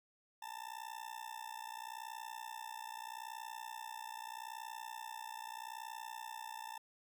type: tone with amplitude modulation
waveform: 40% pulse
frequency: 890 Hz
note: A5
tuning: 20 cents sharp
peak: -40 dBFS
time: 0.42-6.78 s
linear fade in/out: 5 ms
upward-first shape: sine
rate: 60.8 Hz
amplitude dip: 95%
effects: none